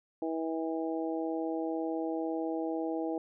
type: harmonic tone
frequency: 162 Hz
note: E3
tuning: 30 cents flat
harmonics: 2 / 3 / 4 / 5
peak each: -33 / -37 / -39 / -41 dBFS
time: 0.22-3.18 s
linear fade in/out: 2 ms
effects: none